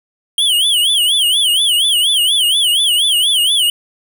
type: tone with vibrato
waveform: square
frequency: 3150 Hz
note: G7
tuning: 8 cents sharp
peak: -11 dBFS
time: 0.38-3.7 s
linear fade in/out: 2 ms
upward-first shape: sine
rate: 4.2 Hz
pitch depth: 180 cents each way
effects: none